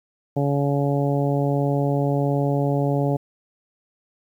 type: harmonic tone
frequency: 141.4 Hz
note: C#3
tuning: 35 cents sharp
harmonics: 1 / 2 / 3 / 4 / 5 / 6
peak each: -21 / -25 / -27 / -27 / -30 / -34 dBFS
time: 0.36-3.17 s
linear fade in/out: 10 ms
effects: 9-bit